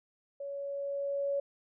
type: tone with level ramp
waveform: sine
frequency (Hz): 561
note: C#5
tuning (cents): +21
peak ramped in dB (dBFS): -37 to -28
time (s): 0.4-1.4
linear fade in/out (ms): 5
effects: none